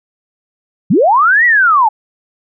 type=linear two-way sweep; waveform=sine; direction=up then down; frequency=135.9 to 1975.5 to 820 Hz; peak=-6 dBFS; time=0.9-1.89 s; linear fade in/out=10 ms; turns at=1.45 s; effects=none

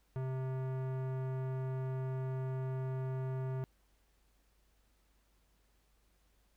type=tone with tanh clipping; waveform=sine; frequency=130.81 Hz; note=C3; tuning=in tune; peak=-37 dBFS; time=0.16-3.64 s; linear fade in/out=0 ms; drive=18 dB; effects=added 50 Hz sine -70 dBFS peak until 6.56 s + pink hiss -75 dBFS RMS until 6.56 s

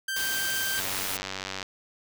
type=tone; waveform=sawtooth; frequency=1568 Hz; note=G6; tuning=in tune; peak=-25 dBFS; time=0.08-0.8 s; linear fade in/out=5 ms
type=noise; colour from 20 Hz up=white; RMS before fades=-32 dBFS; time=0.16-1.17 s; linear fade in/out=5 ms
type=click train; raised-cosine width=0.2 ms; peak=-15 dBFS; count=82; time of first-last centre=0.78-1.628 s; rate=95.5 Hz
effects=none

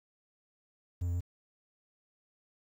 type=tone with pitch steps; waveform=triangle; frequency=88.1 / 86.8 / 88.1 Hz; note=F2 / F2 / F2; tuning=+16 / -10 / +16 cents; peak=-28 dBFS; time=1.01-1.208 s; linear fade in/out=10 ms; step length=66 ms; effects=10-bit

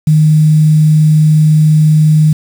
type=tone with quantisation; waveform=sine; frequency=154.3 Hz; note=D#3; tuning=14 cents flat; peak=-4 dBFS; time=0.07-2.33 s; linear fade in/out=5 ms; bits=5; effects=none

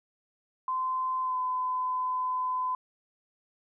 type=tone with pitch glide; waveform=sine; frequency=1031 to 1014.5 Hz; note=C6 to B5; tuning=-26 to +46 cents; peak=-27 dBFS; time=0.68-2.75 s; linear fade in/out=2 ms; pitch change=-28 cents; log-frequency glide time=1.22-1.37 s; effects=none

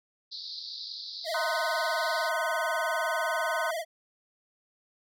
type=band-pass noise; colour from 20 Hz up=pink; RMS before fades=-40 dBFS; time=0.31-2.3 s; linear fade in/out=20 ms; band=3800 to 5000 Hz; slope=96 dB/octave
type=tone with vibrato; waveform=square; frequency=657 Hz; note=E5; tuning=6 cents flat; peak=-31 dBFS; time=1.24-3.85 s; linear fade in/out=50 ms; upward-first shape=sine; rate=20 Hz; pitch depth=99 cents each way
type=chord; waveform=sine; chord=C half-diminished seventh; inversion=third; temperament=just; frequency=941.9 / 1046.5 / 1255.8 / 1507 Hz; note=Bb5 / C6 / Eb6 / Gb6; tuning=+18 / 0 / +16 / +31 cents; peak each=-35 / -36 / -36 / -32 dBFS; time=1.34-3.71 s; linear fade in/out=5 ms
effects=none

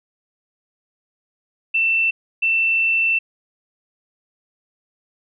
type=tone pair in turn; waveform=sine; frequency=2677 / 2677 Hz; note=E7 / E7; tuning=+26 / +26 cents; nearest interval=unison; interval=0 cents; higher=neither; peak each=-15 dBFS; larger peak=neither; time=1.74-2.11 / 2.42-3.19 s; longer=second; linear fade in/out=10 ms; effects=none

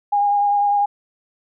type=tone with vibrato; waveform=sine; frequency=815 Hz; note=G#5; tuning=33 cents flat; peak=-14 dBFS; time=0.12-0.86 s; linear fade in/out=10 ms; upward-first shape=sine; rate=10 Hz; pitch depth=16 cents each way; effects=none

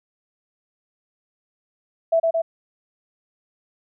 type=tone with echo; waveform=sine; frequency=659.3 Hz; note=E5; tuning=in tune; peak=-14 dBFS; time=2.12-2.2 s; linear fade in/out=10 ms; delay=110 ms; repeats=2; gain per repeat=-2 dB; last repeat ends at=2.42 s; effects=none

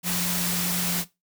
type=tone in noise; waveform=sine; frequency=176.8 Hz; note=F3; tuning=22 cents sharp; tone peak=-28 dBFS; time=0.03-1.05 s; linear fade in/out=50 ms; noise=white; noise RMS=-27 dBFS; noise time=0.03-1.05 s; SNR=-4 dB; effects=noise-tail reverb RT60 0.2 s tail -17 dB re dry

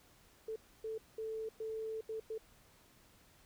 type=tone bursts at uneven times; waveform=sine; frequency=441.4 Hz; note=A4; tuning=5 cents sharp; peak=-38 dBFS; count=6; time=0.48-0.56 / 0.84-0.98 / 1.18-1.49 / 1.6-2.01 / 2.09-2.2 / 2.3-2.38 s; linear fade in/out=5 ms; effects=pink hiss -65 dBFS RMS until 3.45 s

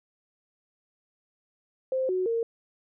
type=tone with pitch steps; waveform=sine; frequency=522 / 369.6 / 460.1 Hz; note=C5 / F#4 / A#4; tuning=-4 / -2 / -23 cents; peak=-24 dBFS; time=1.92-2.43 s; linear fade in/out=2 ms; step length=170 ms; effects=none

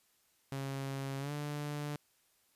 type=tone with pitch glide; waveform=sawtooth; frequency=136.4 to 147.04 Hz; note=C#3 to D3; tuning=-28 to +2 cents; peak=-33 dBFS; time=0.52-1.96 s; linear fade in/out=2 ms; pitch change=+130 cents; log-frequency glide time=1.19-1.32 s; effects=white hiss -72 dBFS RMS until 2.55 s + resampled to 32000 Hz

